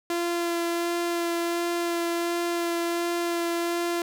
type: tone with vibrato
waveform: sawtooth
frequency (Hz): 342.3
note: F4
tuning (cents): -35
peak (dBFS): -21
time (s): 0.1-4.02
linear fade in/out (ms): 2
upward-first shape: sine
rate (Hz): 1.4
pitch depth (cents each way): 11
effects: none